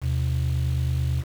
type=ring-modulated tone; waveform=triangle; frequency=102.9 Hz; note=G#2; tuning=16 cents flat; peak=-15 dBFS; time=0.01-1.24 s; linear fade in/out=50 ms; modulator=24.6 Hz; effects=tanh soft clip ceiling -15 dBFS + 7-bit